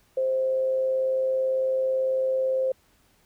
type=tone with amplitude modulation; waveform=sine; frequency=523.3 Hz; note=C5; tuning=in tune; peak=-20 dBFS; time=0.17-2.72 s; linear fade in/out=5 ms; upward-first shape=sine; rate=118 Hz; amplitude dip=30%; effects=pink hiss -63 dBFS RMS until 3.25 s